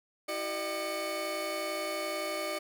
30% pulse tone cluster, 326.8 / 384.5 / 602 / 2218 Hz, E4 / G4 / D5 / C#7, -15 / -33 / +43 / 0 cents, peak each -39 / -39 / -32 / -37 dBFS, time 0.28-2.59 s, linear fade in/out 10 ms, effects none

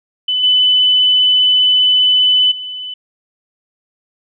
sine tone with level steps, 3005 Hz, F#7, 26 cents sharp, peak -13 / -8 / -23 dBFS, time 0.28-2.94 s, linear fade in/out 5 ms, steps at 0.43 / 2.51 s, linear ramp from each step 10 ms, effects none

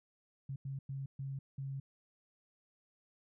sine tone bursts at uneven times, 136.3 Hz, C#3, 29 cents flat, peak -38 dBFS, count 5, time 0.49-0.56 / 0.65-0.79 / 0.89-1.06 / 1.19-1.39 / 1.58-1.8 s, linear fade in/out 5 ms, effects none

